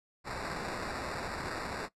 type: noise with sample-and-hold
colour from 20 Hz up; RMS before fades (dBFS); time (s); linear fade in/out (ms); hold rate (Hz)
white; -38; 0.24-1.89; 50; 3150
effects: noise-tail reverb RT60 0.1 s tail -18 dB re dry + low-pass 8000 Hz 12 dB/octave